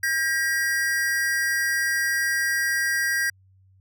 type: tone pair together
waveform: square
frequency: 1607 / 1911.1 Hz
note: G6 / A#6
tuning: +43 / +43 cents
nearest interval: minor third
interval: 300 cents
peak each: -25 dBFS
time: 0.03-3.3 s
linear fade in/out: 5 ms
effects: added 95 Hz sine -54 dBFS peak until 3.8 s